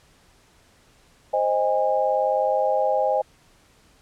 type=chord; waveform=sine; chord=Ab major; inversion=first; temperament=equal with one note detuned; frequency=523.3 / 622.3 / 815.4 Hz; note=C5 / Eb5 / Ab5; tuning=0 / 0 / -32 cents; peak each=-23 dBFS; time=1.33-3.22 s; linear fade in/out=10 ms; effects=pink hiss -57 dBFS RMS until 4.01 s + low-pass 10000 Hz 12 dB/octave